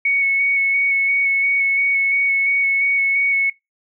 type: tone with vibrato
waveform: sine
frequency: 2217 Hz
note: C#7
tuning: in tune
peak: -14 dBFS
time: 0.05-3.5 s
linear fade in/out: 5 ms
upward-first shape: square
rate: 2.9 Hz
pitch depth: 12 cents each way
effects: noise-tail reverb RT60 0.2 s tail -22 dB re dry